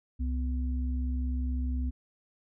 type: tone pair together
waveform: sine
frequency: 66.1 / 249.8 Hz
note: C2 / B3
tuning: +18 / +20 cents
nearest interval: octave + major seventh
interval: 2302 cents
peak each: -28 / -37 dBFS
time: 0.19-1.91 s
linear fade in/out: 20 ms
effects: none